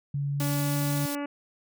sine tone with pitch glide, 141.7 to 144.59 Hz, C#3 to D3, +38 to -27 cents, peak -26 dBFS, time 0.14-1.06 s, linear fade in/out 5 ms, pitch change +35 cents, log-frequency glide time 0.31-0.81 s
white high-pass noise, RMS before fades -36 dBFS, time 0.4-1.15 s, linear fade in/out 0 ms, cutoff 3000 Hz, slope 48 dB/octave
harmonic tone, 287.1 Hz, D4, 39 cents flat, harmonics 1 / 2 / 3 / 4 / 5 / 6 / 7 / 8 / 9 / 10, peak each -31 / -37 / -41 / -43 / -45 / -47 / -48 / -49 / -50 / -51 dBFS, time 0.4-1.26 s, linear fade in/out 5 ms
effects none

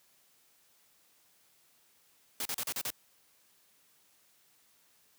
white noise bursts, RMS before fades -35 dBFS, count 6, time 2.4-2.904 s, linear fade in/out 2 ms, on 54 ms, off 36 ms, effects white hiss -67 dBFS RMS until 5.18 s + high-pass 80 Hz 12 dB/octave

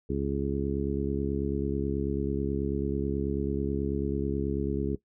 harmonic tone, 69.2 Hz, C#2, 2 cents flat, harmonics 1 / 2 / 3 / 4 / 5 / 6, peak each -34 / -34 / -34 / -34 / -34 / -34 dBFS, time 0.09-4.96 s, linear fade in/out 10 ms, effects noise-tail reverb RT60 0.1 s tail -17 dB re dry

